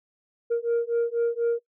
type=beating tone pair; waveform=sine; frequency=466.2 / 470.3 Hz; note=A#4 / A#4; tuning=0 / +15 cents; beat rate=4.1 Hz; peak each=-23 dBFS; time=0.5-1.6 s; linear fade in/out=20 ms; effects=noise-tail reverb RT60 0.1 s tail -21 dB re dry + tanh soft clip ceiling -19 dBFS